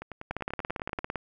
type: two click trains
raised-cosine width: 0.5 ms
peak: -23 / -16 dBFS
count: 11 / 16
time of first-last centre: 0.02-0.991 / 0.31-1.157 s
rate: 10.3 / 17.7 Hz
effects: none